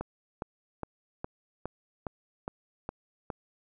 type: click train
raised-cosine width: 1 ms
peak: -20 dBFS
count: 9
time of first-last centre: 0.01-3.302 s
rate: 2.43 Hz
effects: none